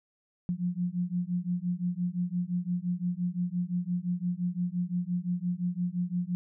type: beating tone pair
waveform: sine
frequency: 174.61 / 180.41 Hz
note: F3 / F#3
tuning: 0 / -43 cents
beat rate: 5.8 Hz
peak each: -31 dBFS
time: 0.49-6.35 s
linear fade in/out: 0 ms
effects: none